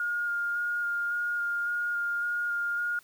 sine tone with vibrato, 1418 Hz, F6, 26 cents sharp, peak -27 dBFS, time 0-2.99 s, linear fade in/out 2 ms, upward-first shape square, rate 1.8 Hz, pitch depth 10 cents each way, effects white hiss -59 dBFS RMS until 3.03 s

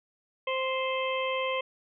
harmonic tone, 523.3 Hz, C5, in tune, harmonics 1 / 2 / 4 / 5 / 6, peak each -30 / -33 / -36 / -37 / -38 dBFS, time 0.47-1.61 s, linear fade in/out 5 ms, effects none

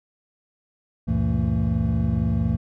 triangle tone cluster, 69.7 / 94.1 / 115.7 / 167 / 225.3 Hz, C#2 / F#2 / A#2 / E3 / A3, +10 / +30 / -13 / +23 / +41 cents, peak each -24 dBFS, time 1.07-2.57 s, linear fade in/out 20 ms, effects none

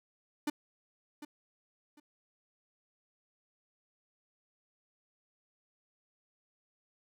45% pulse tone with echo, 296.8 Hz, D4, 18 cents sharp, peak -30 dBFS, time 0.47-0.5 s, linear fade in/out 5 ms, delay 750 ms, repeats 2, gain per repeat -13 dB, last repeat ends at 2 s, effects none

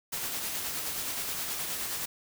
white noise with tremolo, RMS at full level -33 dBFS, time 0.12-2.06 s, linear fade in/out 10 ms, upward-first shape sine, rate 9.5 Hz, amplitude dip 30%, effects none

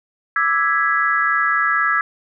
sine chord, E dominant seventh, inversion third, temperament equal, 1174.7 / 1318.5 / 1661.2 / 1975.5 Hz, D6 / E6 / G#6 / B6, 0 / 0 / 0 / 0 cents, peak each -24 / -19 / -18 / -24 dBFS, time 0.36-2.01 s, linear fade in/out 2 ms, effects none

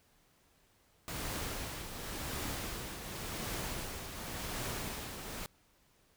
pink noise with tremolo, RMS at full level -38 dBFS, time 1.08-5.46 s, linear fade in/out 0 ms, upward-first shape triangle, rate 0.91 Hz, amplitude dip 55%, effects pink hiss -69 dBFS RMS until 6.16 s

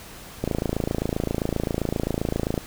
click train, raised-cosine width 2 ms, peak -10 dBFS, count 60, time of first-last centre 0.44-2.578 s, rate 27.6 Hz, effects pink hiss -42 dBFS RMS until 2.66 s

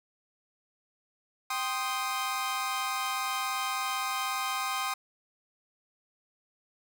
sawtooth chord, C minor, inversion second, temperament equal, 784 / 1046.5 / 1244.5 Hz, G5 / C6 / Eb6, 0 / 0 / 0 cents, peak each -32 / -30 / -30 dBFS, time 1.5-4.94 s, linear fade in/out 5 ms, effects none

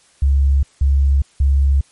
sine tone bursts, 69 Hz, C#2, 7 cents flat, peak -10 dBFS, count 3, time 0.22-1.81 s, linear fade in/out 5 ms, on 410 ms, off 180 ms, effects white hiss -53 dBFS RMS until 1.91 s + MP3 48 kbps

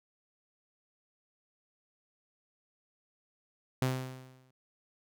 sawtooth tone with exponential decay, 129.4 Hz, C3, 19 cents flat, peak -22 dBFS, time 3.82-4.51 s, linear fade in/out 2 ms, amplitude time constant 150 ms, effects none

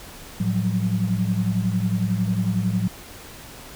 sine tone cluster, 110 / 177.6 / 188.6 Hz, A2 / F3 / F#3, 0 / +29 / +33 cents, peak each -24 dBFS, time 0.4-2.88 s, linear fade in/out 5 ms, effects pink hiss -41 dBFS RMS until 3.75 s

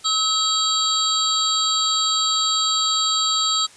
sine tone cluster, 1285 / 3245 / 3882 / 4569 / 7480 Hz, E6 / G#7 / B7 / D8 / A#8, -45 / -41 / -31 / -48 / +5 cents, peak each -24 / -27 / -22 / -24 / -25 dBFS, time 0.04-3.67 s, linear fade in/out 20 ms, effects white hiss -47 dBFS RMS until 3.76 s + resampled to 22050 Hz

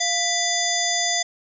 harmonic tone with a mistuned harmonic, 698.5 Hz, F5, in tune, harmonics 1 / 3 / 5 / 7 / 9 / 10, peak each -27 / -27 / -27 / -27 / -27 / -27 dBFS, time 0-1.23 s, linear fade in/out 10 ms, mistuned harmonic 3, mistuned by -96 cents, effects none

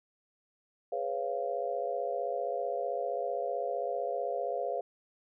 sine chord, C# dominant seventh, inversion second, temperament just, 415.8 / 498.9 / 554.4 / 693 Hz, G#4 / B4 / C#5 / E#5, +2 / +17 / 0 / -14 cents, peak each -39 / -36 / -36 / -35 dBFS, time 0.92-4.81 s, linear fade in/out 5 ms, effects none

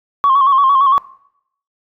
sine tone with vibrato, 1093 Hz, C#6, 25 cents flat, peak -7 dBFS, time 0.24-0.98 s, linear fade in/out 0 ms, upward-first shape square, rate 8.8 Hz, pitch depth 53 cents each way, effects noise-tail reverb RT60 0.7 s tail -20 dB re dry + tanh soft clip ceiling -4 dBFS

